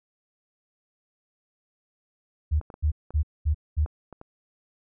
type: tone bursts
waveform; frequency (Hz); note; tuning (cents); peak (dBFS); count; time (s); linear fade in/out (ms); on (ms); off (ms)
sine; 75.9; D#2; -42; -19; 5; 2.51-3.86; 20; 94; 220
type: clicks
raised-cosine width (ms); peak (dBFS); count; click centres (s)
1; -28; 7; 2.613 / 2.702 / 2.741 / 3.106 / 3.861 / 4.127 / 4.214
effects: none